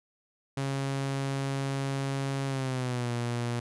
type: tone with pitch glide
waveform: sawtooth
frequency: 136.8 to 119.78 Hz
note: C#3 to A#2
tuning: -23 to +47 cents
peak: -25 dBFS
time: 0.57-3.6 s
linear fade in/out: 5 ms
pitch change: -230 cents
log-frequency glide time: 2.47-3.11 s
effects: resampled to 24000 Hz